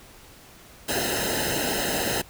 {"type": "noise with comb filter", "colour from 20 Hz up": "pink", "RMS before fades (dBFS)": -26, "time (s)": [0.88, 2.22], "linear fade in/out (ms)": 10, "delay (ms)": 0.87, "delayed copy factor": -0.95, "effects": ["pink hiss -49 dBFS RMS until 2.29 s"]}